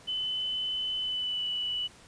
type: tone with pitch glide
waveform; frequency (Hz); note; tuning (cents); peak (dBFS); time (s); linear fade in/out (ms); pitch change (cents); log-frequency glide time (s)
sine; 3022 to 2960; F#7 to F#7; +36 to 0; -29; 0.07-1.88; 20; -36; 1-1.46
effects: pink hiss -54 dBFS RMS until 2.07 s + resampled to 22050 Hz